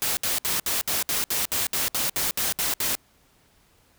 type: noise bursts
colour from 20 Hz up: white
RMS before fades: -25 dBFS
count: 14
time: 0.02-2.952 s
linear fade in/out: 0 ms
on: 150 ms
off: 64 ms
effects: pink hiss -61 dBFS RMS until 3.98 s